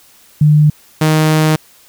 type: tone pair in turn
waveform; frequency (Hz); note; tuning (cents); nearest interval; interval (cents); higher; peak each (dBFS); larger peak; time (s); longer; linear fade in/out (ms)
sine / sawtooth; 150.6 / 155.94; D3 / D#3; +44 / +4; minor second; 60; second; -5; neither; 0.41-0.7 / 1.01-1.56; second; 5
effects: white hiss -46 dBFS RMS until 1.88 s